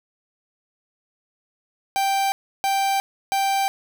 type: tone bursts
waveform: 45% pulse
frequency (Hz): 784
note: G5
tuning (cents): 0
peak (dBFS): -19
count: 3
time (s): 1.96-3.68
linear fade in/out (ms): 0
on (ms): 360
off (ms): 320
effects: none